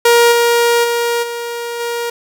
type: tone with level steps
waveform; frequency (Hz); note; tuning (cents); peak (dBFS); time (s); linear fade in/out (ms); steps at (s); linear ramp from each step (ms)
sawtooth; 472.1; A#4; +22; -3 / -6 / -10 / -17 / -14; 0.05-2.1; 5; 0.31 / 0.83 / 1.22 / 1.79; 20
effects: none